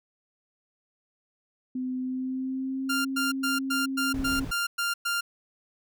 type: tone with pitch glide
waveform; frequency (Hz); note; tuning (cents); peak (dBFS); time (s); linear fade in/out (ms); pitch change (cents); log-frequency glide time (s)
sine; 255.5 to 267.7; C4 to C4; -41 to +40; -28; 1.75-4.45; 5; +81; 1.98-2.94
type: tone bursts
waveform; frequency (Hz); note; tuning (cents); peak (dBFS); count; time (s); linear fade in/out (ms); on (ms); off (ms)
sawtooth; 1396; F6; -1; -22; 9; 2.89-5.21; 10; 160; 110
type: noise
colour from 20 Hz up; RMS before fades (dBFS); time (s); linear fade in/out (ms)
brown; -35; 4.14-4.51; 2
effects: none